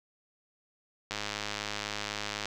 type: click train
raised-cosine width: 0.2 ms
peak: -16 dBFS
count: 141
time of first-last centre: 1.11-2.456 s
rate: 104 Hz
effects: none